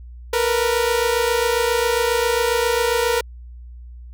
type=tone pair together; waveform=sawtooth; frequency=460 / 487.4 Hz; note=A#4 / B4; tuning=-23 / -23 cents; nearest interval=minor second; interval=100 cents; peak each=-16 dBFS; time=0.33-3.21 s; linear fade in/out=5 ms; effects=added 60 Hz sine -35 dBFS peak until 4.13 s